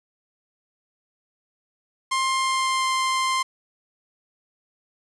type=tone with pitch glide; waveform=sawtooth; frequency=1057 to 1047.9 Hz; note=C6 to C6; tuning=+17 to +2 cents; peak=-17 dBFS; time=2.11-3.43 s; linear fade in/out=10 ms; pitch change=-15 cents; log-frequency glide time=2.39-2.88 s; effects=resampled to 24000 Hz + 8-bit